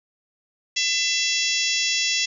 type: harmonic tone with a mistuned harmonic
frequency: 671 Hz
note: E5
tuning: 31 cents sharp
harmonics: 3 / 4 / 5 / 6 / 7 / 8 / 9 / 10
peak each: -30 / -26 / -27 / -31 / -31 / -27 / -29 / -31 dBFS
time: 0.76-2.26 s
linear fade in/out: 10 ms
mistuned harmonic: 10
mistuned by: +22 cents
effects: none